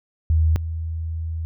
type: tone pair in turn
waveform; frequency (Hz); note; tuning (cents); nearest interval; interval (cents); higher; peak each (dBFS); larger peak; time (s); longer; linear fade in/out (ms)
sine; 79.7 / 81.23; D#2 / E2; +42 / -25; unison; 33; second; -14 / -24; first; 0.3-0.56 / 0.56-1.45; second; 0
effects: none